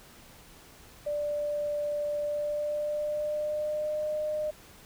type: tone with pitch glide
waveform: sine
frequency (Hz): 589 to 608.7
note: D5 to D#5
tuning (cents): +5 to -38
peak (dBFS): -28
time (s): 1.06-4.51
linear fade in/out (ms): 10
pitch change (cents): +57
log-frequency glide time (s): 2.23-4.07
effects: pink hiss -53 dBFS RMS until 4.85 s